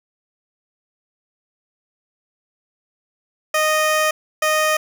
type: tone pair in turn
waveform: 15% pulse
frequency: 619 / 619 Hz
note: D#5 / D#5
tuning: -9 / -9 cents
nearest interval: unison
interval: 0 cents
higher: neither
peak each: -9 dBFS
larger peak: neither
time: 3.54-4.11 / 4.42-4.77 s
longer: first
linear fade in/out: 5 ms
effects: none